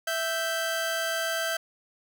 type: tone pair together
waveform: sawtooth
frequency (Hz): 659.3 / 1560.9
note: E5 / G6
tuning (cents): 0 / -8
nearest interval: octave + minor third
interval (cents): 1492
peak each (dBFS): -26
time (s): 0.07-1.57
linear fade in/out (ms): 5
effects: none